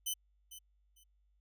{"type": "tone with echo", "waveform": "10% pulse", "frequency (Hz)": 3033, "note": "F#7", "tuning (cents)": 42, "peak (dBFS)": -26, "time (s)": [0.06, 0.14], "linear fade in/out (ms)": 10, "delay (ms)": 450, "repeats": 2, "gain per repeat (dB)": -14, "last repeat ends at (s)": 1.04, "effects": ["added 50 Hz sine -69 dBFS peak until 1.4 s"]}